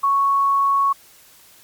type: tone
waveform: sine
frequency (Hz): 1108.7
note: C#6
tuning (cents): 0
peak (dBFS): -14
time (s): 0.03-0.93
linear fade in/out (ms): 10
effects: white hiss -49 dBFS RMS until 1.63 s + MP3 96 kbps